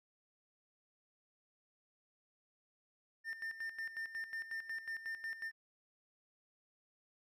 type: tone with tremolo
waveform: triangle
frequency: 1804 Hz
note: A6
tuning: 43 cents sharp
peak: -37 dBFS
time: 3.24-5.52 s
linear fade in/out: 50 ms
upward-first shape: square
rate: 5.5 Hz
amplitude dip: 70%
effects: none